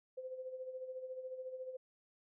sine tone with tremolo, 515 Hz, C5, 28 cents flat, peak -40 dBFS, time 0.17-1.77 s, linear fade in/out 10 ms, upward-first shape sine, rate 14 Hz, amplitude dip 60%, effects none

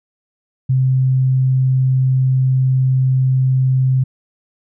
sine tone, 130.5 Hz, C3, 4 cents flat, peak -11 dBFS, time 0.69-4.04 s, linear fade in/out 10 ms, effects none

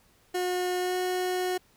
30% pulse tone with pitch glide, 361.7 to 365.3 Hz, F#4 to F#4, -39 to -22 cents, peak -24 dBFS, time 0.34-1.58 s, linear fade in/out 10 ms, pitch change +17 cents, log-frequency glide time 0.79-0.96 s, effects pink hiss -63 dBFS RMS until 1.76 s

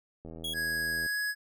click train, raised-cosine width 2 ms, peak -31 dBFS, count 67, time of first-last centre 0.25-1.062 s, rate 81.3 Hz
45% pulse tone, 3322 Hz, G#7, in tune, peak -32 dBFS, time 0.44-0.54 s, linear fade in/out 5 ms
square tone with pitch glide, 1661.2 to 1675.7 Hz, G#6 to G#6, 0 to +15 cents, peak -30 dBFS, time 0.53-1.35 s, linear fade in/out 50 ms, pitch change +15 cents, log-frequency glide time 1.04-1.18 s
effects none

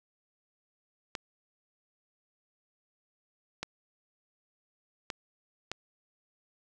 clicks, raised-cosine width 0.2 ms, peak -17 dBFS, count 4, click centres 1.152 / 3.63 / 5.102 / 5.716 s, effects none

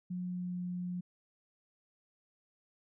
sine tone with pitch glide, 180.2 to 178.75 Hz, F#3 to F3, -45 to +41 cents, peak -35 dBFS, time 0.1-1.01 s, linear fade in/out 10 ms, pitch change -14 cents, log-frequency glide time 0.23-0.6 s, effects none

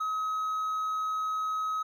triangle tone with hard clipping, 1274 Hz, D#6, 41 cents sharp, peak -29 dBFS, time 0-1.83 s, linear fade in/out 10 ms, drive 5 dB, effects none

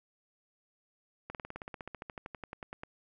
slowing click train, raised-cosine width 0.5 ms, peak -26 dBFS, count 22, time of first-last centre 1.3-2.835 s, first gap 48 ms, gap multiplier 1.04, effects none

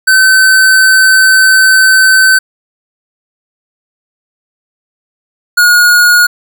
square tone pair in turn, 1531 / 1442.8 Hz, G6 / F#6, -41 / -44 cents, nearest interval minor second, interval 103 cents, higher first, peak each -4 dBFS, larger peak neither, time 0.07-2.39 / 5.57-6.27 s, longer first, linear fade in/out 10 ms, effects none

